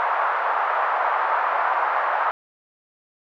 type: band-pass noise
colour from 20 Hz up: white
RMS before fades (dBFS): -22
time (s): 0-2.31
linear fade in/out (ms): 0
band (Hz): 710 to 1300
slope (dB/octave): 24
effects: none